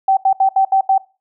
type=tone bursts at uneven times; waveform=sine; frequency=772 Hz; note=G5; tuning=27 cents flat; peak=-9 dBFS; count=6; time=0.08-0.17 / 0.25-0.33 / 0.4-0.49 / 0.56-0.65 / 0.72-0.81 / 0.89-0.98 s; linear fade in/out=5 ms; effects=noise-tail reverb RT60 0.3 s tail -20 dB re dry